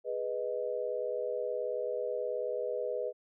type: chord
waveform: sine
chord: G# minor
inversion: none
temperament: equal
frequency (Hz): 415.3 / 493.9 / 622.3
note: G#4 / B4 / D#5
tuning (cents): 0 / 0 / 0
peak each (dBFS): -38 / -34 / -37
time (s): 0.04-3.13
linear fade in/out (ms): 50
effects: none